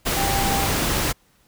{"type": "tone in noise", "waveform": "sine", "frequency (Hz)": 790, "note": "G5", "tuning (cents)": 13, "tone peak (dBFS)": -24, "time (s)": [0.16, 0.67], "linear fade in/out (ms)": 20, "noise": "pink", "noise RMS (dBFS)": -22, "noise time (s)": [0.05, 1.13], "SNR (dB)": -5, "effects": ["pink hiss -60 dBFS RMS until 1.47 s"]}